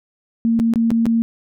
sine tone with dropouts, 229.1 Hz, A#3, 30 cents flat, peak -13 dBFS, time 0.45-1.22 s, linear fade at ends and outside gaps 0 ms, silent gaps 0.592-0.599 / 0.737-0.758 / 0.905-0.915 / 1.056-1.065 s, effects none

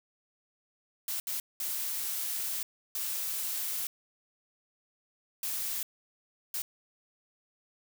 blue noise bursts at uneven times, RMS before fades -34 dBFS, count 6, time 1.08-1.2 / 1.27-1.4 / 1.6-2.63 / 2.95-3.87 / 5.43-5.83 / 6.54-6.62 s, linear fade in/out 2 ms, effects none

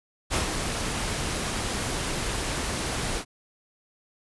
pink noise with ADSR envelope, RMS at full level -24 dBFS, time 0.3-3.25 s, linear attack 39 ms, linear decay 120 ms, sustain -5 dB, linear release 80 ms, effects resampled to 24000 Hz

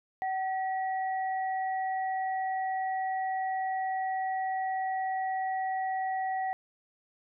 sine tone pair together, 758.4 / 1925 Hz, F#5 / B6, +43 / -45 cents, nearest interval octave + major third, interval 1612 cents, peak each -29 / -39 dBFS, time 0.22-6.53 s, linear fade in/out 0 ms, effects none

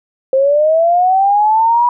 sine linear sweep, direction up, 523 to 976 Hz, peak -8 dBFS, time 0.33-1.89 s, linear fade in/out 2 ms, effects none

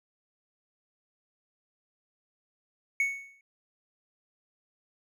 triangle tone with exponential decay, 2217 Hz, C#7, in tune, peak -20 dBFS, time 3-3.41 s, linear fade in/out 2 ms, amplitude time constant 87 ms, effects none

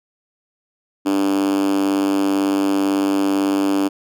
5% pulse tone with high-pass filter, 98 Hz, G2, in tune, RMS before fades -18 dBFS, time 1.05-3.89 s, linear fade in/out 20 ms, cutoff 280 Hz, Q 8.7, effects none

